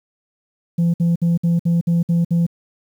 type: tone bursts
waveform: sine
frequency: 169.9 Hz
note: F3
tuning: 47 cents flat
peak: -11 dBFS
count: 8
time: 0.78-2.466 s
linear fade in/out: 10 ms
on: 160 ms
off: 58 ms
effects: tanh soft clip ceiling -12 dBFS + 8-bit